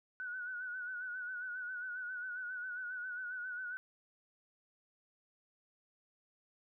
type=tone with vibrato; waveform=sine; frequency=1480 Hz; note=F#6; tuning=in tune; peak=-39 dBFS; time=0.2-3.77 s; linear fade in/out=0 ms; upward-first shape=sine; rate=7.4 Hz; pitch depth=55 cents each way; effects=none